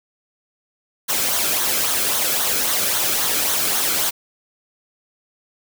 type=noise with flanger; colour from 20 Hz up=white; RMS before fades=-20 dBFS; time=1.08-4.11 s; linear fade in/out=20 ms; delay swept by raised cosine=0.39 to 1.1 ms; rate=3.7 Hz; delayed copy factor=-0.5; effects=none